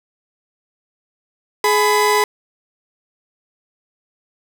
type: tone pair together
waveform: 30% pulse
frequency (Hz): 420.4 / 1000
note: G#4 / B5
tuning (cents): +21 / +21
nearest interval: octave + minor third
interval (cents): 1500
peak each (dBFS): -13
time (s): 1.64-2.24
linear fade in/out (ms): 2
effects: none